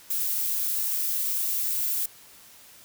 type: noise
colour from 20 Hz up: violet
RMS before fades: -27 dBFS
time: 0.1-2.06 s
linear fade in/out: 5 ms
effects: white hiss -51 dBFS RMS until 2.84 s